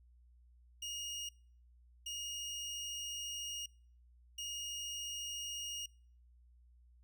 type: tone bursts at uneven times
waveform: 25% pulse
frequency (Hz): 2859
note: F7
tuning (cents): +40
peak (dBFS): -37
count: 3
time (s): 0.82-1.29 / 2.06-3.66 / 4.38-5.86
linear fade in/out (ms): 5
effects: noise-tail reverb RT60 0.5 s tail -25 dB re dry + added 60 Hz sine -61 dBFS peak until 7.03 s